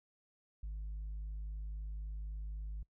sine tone, 51.91 Hz, G#1, in tune, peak -37 dBFS, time 0.63-2.83 s, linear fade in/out 5 ms, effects noise-tail reverb RT60 0.1 s tail -25 dB re dry + tanh soft clip ceiling -38 dBFS

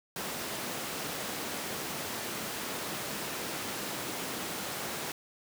pink high-pass noise, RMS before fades -37 dBFS, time 0.16-5.12 s, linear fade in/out 2 ms, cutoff 190 Hz, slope 12 dB/octave, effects none

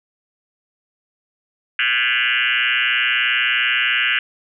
sine tone with frequency modulation, 2217 Hz, C#7, in tune, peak -15 dBFS, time 1.79-4.19 s, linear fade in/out 2 ms, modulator 123 Hz, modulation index 6.2, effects none

